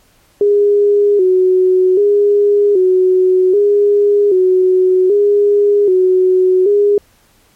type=tone with vibrato; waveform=sine; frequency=389.3 Hz; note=G4; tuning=12 cents flat; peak=-7 dBFS; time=0.41-6.98 s; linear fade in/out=2 ms; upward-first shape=square; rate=0.64 Hz; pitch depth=87 cents each way; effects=pink hiss -52 dBFS RMS until 7.55 s + MP3 64 kbps